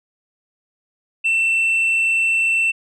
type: tone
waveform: sine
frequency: 2683 Hz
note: E7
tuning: 30 cents sharp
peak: -12 dBFS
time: 1.24-2.72 s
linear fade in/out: 20 ms
effects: tanh soft clip ceiling -14 dBFS